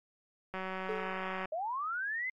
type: click train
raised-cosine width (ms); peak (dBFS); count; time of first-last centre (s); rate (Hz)
0.5; -24; 173; 0.54-1.455; 188
type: tone with exponential decay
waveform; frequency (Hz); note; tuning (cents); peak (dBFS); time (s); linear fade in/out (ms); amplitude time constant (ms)
triangle; 430; A4; -40; -30; 0.89-1.4; 2; 110
type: linear sweep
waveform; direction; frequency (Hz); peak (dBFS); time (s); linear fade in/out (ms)
sine; up; 598 to 2093; -33; 1.52-2.3; 5
effects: AAC 48 kbps